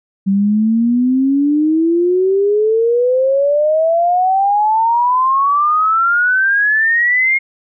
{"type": "exponential sweep", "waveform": "sine", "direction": "up", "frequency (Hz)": [192.1, 2155], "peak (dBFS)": -10, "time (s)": [0.26, 7.39], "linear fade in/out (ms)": 20, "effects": []}